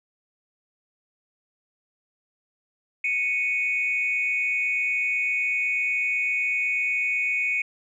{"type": "tone pair together", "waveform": "sine", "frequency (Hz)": [2217, 2489], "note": ["C#7", "D#7"], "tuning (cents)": [0, 0], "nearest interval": "major second", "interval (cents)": 200, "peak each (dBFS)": -24, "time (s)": [3.04, 7.62], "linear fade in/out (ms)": 5, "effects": ["tanh soft clip ceiling -15 dBFS"]}